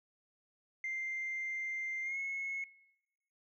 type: tone with pitch glide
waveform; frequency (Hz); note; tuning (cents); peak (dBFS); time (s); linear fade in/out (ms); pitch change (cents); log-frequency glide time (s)
sine; 2093 to 2181; C7 to C#7; 0 to -29; -34; 0.84-2.64; 2; +71; 2.03-2.18
effects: noise-tail reverb RT60 1.0 s tail -24 dB re dry + tanh soft clip ceiling -32 dBFS